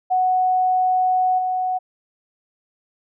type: tone with level steps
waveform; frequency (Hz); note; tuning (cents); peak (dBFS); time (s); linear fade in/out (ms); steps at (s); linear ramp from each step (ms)
sine; 740; F#5; 0; -15 / -19; 0.1-1.79; 20; 1.38; 10
effects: none